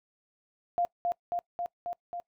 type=tone with echo; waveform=sine; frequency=698.5 Hz; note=F5; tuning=in tune; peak=-24 dBFS; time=0.78-0.85 s; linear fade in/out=0 ms; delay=270 ms; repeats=5; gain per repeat=-2 dB; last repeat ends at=2.2 s; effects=noise-tail reverb RT60 0.1 s tail -24 dB re dry